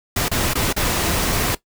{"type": "noise with dropouts", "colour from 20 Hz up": "pink", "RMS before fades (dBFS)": -20, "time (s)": [0.16, 1.55], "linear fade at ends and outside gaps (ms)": 5, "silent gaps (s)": [[0.284, 0.314], [0.536, 0.553], [0.728, 0.763]], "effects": ["noise-tail reverb RT60 0.1 s tail -17 dB re dry"]}